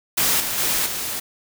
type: noise with level steps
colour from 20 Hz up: white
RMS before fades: -19 / -25 / -21 / -27 dBFS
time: 0.17-1.2 s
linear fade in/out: 10 ms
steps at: 0.4 / 0.58 / 0.86 s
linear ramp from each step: 2 ms
effects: none